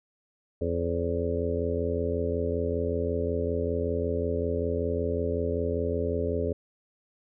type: harmonic tone with a mistuned harmonic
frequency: 85.3 Hz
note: F2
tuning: 40 cents flat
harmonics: 1 / 2 / 3 / 4 / 5 / 6 / 7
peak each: -31 / -38 / -34 / -38 / -30 / -34 / -35 dBFS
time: 0.61-6.53 s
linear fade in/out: 5 ms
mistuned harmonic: 7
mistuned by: -62 cents
effects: none